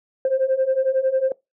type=beating tone pair; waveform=sine; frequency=520 / 531 Hz; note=C5 / C5; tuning=-11 / +25 cents; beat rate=11 Hz; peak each=-21 / -18 dBFS; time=0.25-1.32 s; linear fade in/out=2 ms; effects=noise-tail reverb RT60 0.2 s tail -23 dB re dry + tanh soft clip ceiling -12 dBFS